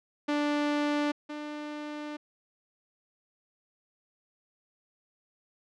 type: tone pair in turn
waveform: sawtooth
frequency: 293.7 / 298.1 Hz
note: D4 / D4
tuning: 0 / +26 cents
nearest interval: unison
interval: 26 cents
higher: second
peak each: -22 / -32 dBFS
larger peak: first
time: 0.28-1.12 / 1.29-2.17 s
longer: second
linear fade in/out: 10 ms
effects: low-pass 4000 Hz 12 dB/octave